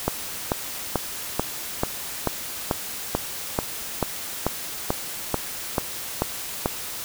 click train, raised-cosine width 1 ms, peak -6 dBFS, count 16, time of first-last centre 0.08-6.659 s, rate 2.28 Hz, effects white hiss -33 dBFS RMS until 7.04 s

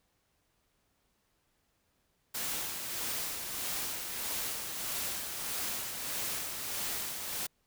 white noise with tremolo, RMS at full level -35 dBFS, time 2.34-7.47 s, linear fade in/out 10 ms, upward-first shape sine, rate 1.6 Hz, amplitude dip 40%, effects pink hiss -75 dBFS RMS until 7.66 s

